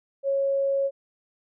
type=tone; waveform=sine; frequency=550 Hz; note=C#5; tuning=14 cents flat; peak=-21 dBFS; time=0.23-0.91 s; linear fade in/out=50 ms; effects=none